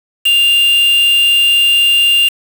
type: tone with quantisation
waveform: triangle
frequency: 2796 Hz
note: F7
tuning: 1 cent sharp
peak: -6 dBFS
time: 0.25-2.29 s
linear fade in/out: 10 ms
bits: 3
effects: none